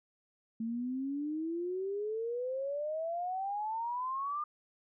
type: exponential sweep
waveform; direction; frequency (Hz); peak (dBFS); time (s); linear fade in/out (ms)
sine; up; 222.2 to 1214; -33; 0.6-4.44; 5
effects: none